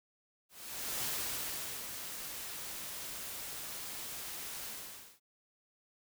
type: noise with ADSR envelope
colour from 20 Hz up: white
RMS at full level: -36 dBFS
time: 0.49-5.2 s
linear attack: 540 ms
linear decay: 800 ms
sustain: -7 dB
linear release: 520 ms
effects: none